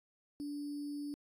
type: tone with sample-and-hold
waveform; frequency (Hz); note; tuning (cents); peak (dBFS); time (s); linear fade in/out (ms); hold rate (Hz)
sine; 290; D4; -22; -38; 0.4-1.14; 0; 4900
effects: AAC 64 kbps